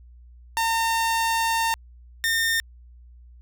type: tone pair in turn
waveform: sawtooth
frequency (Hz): 910 / 1820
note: A#5 / A#6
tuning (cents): -42 / -42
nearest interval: octave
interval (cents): 1200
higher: second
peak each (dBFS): -17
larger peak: neither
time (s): 0.57-1.74 / 2.24-2.6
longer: first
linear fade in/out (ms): 0
effects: added 60 Hz sine -45 dBFS peak until 3.41 s